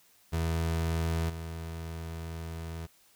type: tone with level steps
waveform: 30% pulse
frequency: 82.2 Hz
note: E2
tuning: 4 cents flat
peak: -25 / -34 dBFS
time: 0.32-2.87 s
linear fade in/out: 20 ms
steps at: 1.29 s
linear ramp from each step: 10 ms
effects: white hiss -63 dBFS RMS until 3.15 s